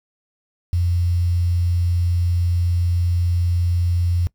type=tone with quantisation; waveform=sine; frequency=87.31 Hz; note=F2; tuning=in tune; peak=-16 dBFS; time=0.73-4.27 s; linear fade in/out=0 ms; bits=7; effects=noise-tail reverb RT60 0.1 s tail -21 dB re dry